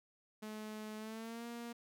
sawtooth tone with pitch glide, 214.9 to 235.7 Hz, A3 to A#3, -41 to +19 cents, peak -40 dBFS, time 0.42-1.73 s, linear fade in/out 10 ms, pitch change +160 cents, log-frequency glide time 0.97-1.46 s, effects none

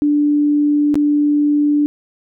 sine tone with dropouts, 293.7 Hz, D4, in tune, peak -11 dBFS, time 0.02-1.86 s, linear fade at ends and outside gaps 0 ms, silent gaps 0.943-0.955 s, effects none

